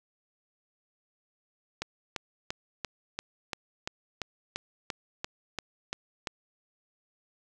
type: click train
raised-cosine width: 0.2 ms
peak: -15 dBFS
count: 14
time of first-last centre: 1.82-6.272 s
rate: 2.92 Hz
effects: none